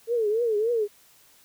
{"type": "tone with vibrato", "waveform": "sine", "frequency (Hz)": 446, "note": "A4", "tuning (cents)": 23, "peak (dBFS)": -21, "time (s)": [0.07, 0.88], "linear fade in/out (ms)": 50, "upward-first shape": "triangle", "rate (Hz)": 3.5, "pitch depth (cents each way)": 160, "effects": ["white hiss -57 dBFS RMS until 1.44 s"]}